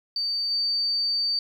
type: tone with level steps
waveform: sine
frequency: 4600 Hz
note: D8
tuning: 37 cents flat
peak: -24 / -22 dBFS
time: 0.16-1.39 s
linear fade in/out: 2 ms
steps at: 0.5 s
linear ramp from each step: 20 ms
effects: 9-bit